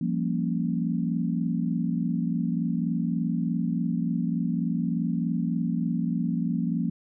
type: chord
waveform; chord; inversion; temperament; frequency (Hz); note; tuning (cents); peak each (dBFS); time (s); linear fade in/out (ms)
sine; G half-diminished seventh; third; equal with one note detuned; 172.61 / 196 / 233.1 / 277.2; F3 / G3 / Bb3 / Db4; -20 / 0 / 0 / 0; -27 / -33 / -28 / -33; 0.01-6.9; 5
effects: none